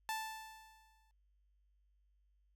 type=tone with exponential decay; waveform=sawtooth; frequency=880 Hz; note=A5; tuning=in tune; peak=-32 dBFS; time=0.09-1.11 s; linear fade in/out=0 ms; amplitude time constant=220 ms; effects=added 50 Hz sine -70 dBFS peak until 2.55 s